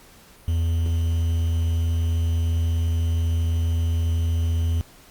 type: tone with quantisation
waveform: triangle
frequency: 83 Hz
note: E2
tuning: 12 cents sharp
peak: -17 dBFS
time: 0.48-4.81 s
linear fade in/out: 0 ms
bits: 7
effects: pink hiss -50 dBFS RMS until 5.1 s + Opus 48 kbps